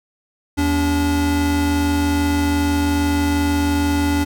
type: tone pair together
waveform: square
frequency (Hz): 80.4 / 287.3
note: E2 / D4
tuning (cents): -43 / -38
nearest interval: octave + minor seventh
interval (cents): 2205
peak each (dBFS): -21 / -18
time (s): 0.57-4.25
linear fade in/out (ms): 20
effects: none